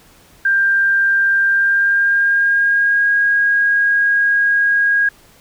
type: tone with pitch glide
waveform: sine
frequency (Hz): 1589 to 1636.5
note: G6 to G#6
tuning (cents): +23 to -26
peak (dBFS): -11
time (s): 0.45-5.09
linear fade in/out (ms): 5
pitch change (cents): +51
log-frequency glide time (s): 1.48-3.11
effects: pink hiss -48 dBFS RMS until 5.4 s